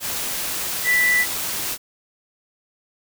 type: tone in noise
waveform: sine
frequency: 1975.5 Hz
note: B6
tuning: in tune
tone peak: -15 dBFS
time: 0.84-1.26 s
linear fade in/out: 50 ms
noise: white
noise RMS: -26 dBFS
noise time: 0-1.78 s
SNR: +8 dB
effects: none